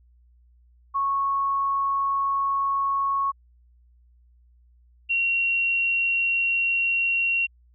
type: tone pair in turn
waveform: sine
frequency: 1103 / 2743 Hz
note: C#6 / F7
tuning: -9 / -32 cents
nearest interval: octave + major third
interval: 1577 cents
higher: second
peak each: -21 / -20 dBFS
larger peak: second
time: 0.94-3.32 / 5.09-7.47 s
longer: neither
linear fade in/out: 20 ms
effects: added 60 Hz sine -54 dBFS peak until 7.74 s